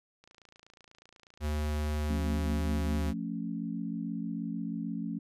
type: click train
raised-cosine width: 0.2 ms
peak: -38 dBFS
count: 49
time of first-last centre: 0.24-1.942 s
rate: 28.2 Hz
type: tone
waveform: square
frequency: 75.3 Hz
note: D2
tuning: 44 cents sharp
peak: -30 dBFS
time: 1.4-3.14 s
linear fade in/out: 50 ms
type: chord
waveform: sine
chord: F augmented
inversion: none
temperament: equal with one note detuned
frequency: 174.61 / 221 / 277.2 Hz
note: F3 / A3 / C#4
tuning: 0 / +8 / 0 cents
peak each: -37 / -36 / -38 dBFS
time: 2.09-5.19 s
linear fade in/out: 10 ms
effects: resampled to 32000 Hz